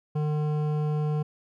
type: tone with hard clipping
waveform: triangle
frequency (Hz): 150.9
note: D3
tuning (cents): +47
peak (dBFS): -26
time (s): 0.15-1.23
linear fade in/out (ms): 10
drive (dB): 16
effects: none